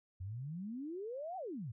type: exponential two-way sweep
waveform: sine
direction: up then down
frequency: 87.31 to 779 to 102.3 Hz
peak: -40 dBFS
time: 0.2-1.72 s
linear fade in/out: 10 ms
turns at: 1.37 s
effects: none